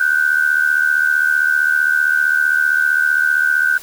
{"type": "tone pair together", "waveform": "sine", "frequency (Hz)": [1469.6, 1545], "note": ["F#6", "G6"], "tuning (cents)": [-12, -26], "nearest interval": "minor second", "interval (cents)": 86, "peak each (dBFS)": -15, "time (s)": [0, 3.78], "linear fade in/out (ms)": 5, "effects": ["white hiss -37 dBFS RMS until 3.82 s"]}